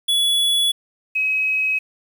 square / sine tone pair in turn, 3400 / 2547 Hz, G#7 / D#7, +40 / +40 cents, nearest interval perfect fourth, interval 500 cents, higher first, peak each -16 / -17 dBFS, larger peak first, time 0.08-0.72 / 1.15-1.79 s, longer neither, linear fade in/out 10 ms, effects 8-bit

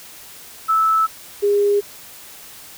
sine tone pair in turn, 1310 / 407.6 Hz, E6 / G#4, -11 / -32 cents, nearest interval octave + minor sixth, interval 2021 cents, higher first, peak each -13 dBFS, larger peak neither, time 0.68-1.07 / 1.42-1.81 s, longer neither, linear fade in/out 20 ms, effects white hiss -40 dBFS RMS until 2.77 s

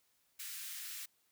white high-pass noise, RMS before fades -45 dBFS, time 0.39-1.06 s, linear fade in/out 10 ms, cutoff 1500 Hz, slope 24 dB/octave, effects white hiss -75 dBFS RMS until 1.31 s

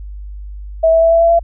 sine tone with pitch steps, 650 / 655.3 / 660.6 / 666 / 671.4 / 676.8 Hz, E5 / E5 / E5 / E5 / E5 / E5, -24 / -10 / +4 / +18 / +32 / +45 cents, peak -7 dBFS, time 0.83-1.394 s, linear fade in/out 10 ms, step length 94 ms, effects added 50 Hz sine -26 dBFS peak until 1.43 s

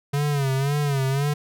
square tone with vibrato, 140 Hz, C#3, 18 cents sharp, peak -21 dBFS, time 0.13-1.34 s, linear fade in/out 10 ms, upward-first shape sine, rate 1.9 Hz, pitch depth 90 cents each way, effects none

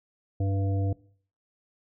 harmonic tone, 98 Hz, G2, in tune, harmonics 1 / 3 / 5 / 7, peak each -24 / -34 / -38 / -41 dBFS, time 0.4-0.93 s, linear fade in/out 5 ms, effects noise-tail reverb RT60 0.5 s tail -20 dB re dry

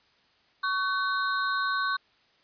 square ring-modulated tone, 1318.5 Hz, E6, in tune, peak -23 dBFS, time 0.63-1.97 s, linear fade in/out 10 ms, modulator 199 Hz, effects white hiss -64 dBFS RMS until 2.43 s + resampled to 11025 Hz

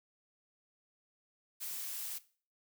blue noise, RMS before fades -41 dBFS, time 1.6-2.19 s, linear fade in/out 20 ms, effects noise-tail reverb RT60 0.4 s tail -17 dB re dry

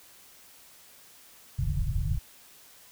pink low-pass noise, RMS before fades -28 dBFS, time 1.58-2.19 s, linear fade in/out 10 ms, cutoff 160 Hz, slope 96 dB/octave, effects white hiss -54 dBFS RMS until 2.91 s

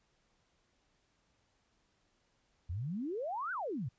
sine exponential two-way sweep, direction up then down, 77.78 to 1568 to 107.5 Hz, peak -35 dBFS, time 2.69-3.89 s, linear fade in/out 10 ms, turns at 3.52 s, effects pink hiss -75 dBFS RMS until 3.98 s + resampled to 16000 Hz

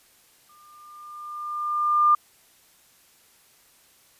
sine tone with exponential growth, 1200 Hz, D6, 37 cents sharp, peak -13 dBFS, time 0.49-2.15 s, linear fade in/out 5 ms, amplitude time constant 360 ms, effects white hiss -58 dBFS RMS until 4.19 s + resampled to 32000 Hz

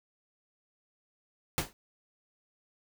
pink noise with exponential decay, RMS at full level -26 dBFS, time 1.58-1.73 s, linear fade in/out 0 ms, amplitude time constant 32 ms, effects none

